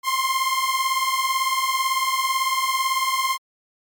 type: beating tone pair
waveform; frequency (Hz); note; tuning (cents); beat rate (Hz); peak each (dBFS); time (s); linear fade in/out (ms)
sawtooth; 1046.5 / 1064.5; C6 / C6; 0 / +30; 18; -19; 0.03-3.38; 50
effects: MP3 96 kbps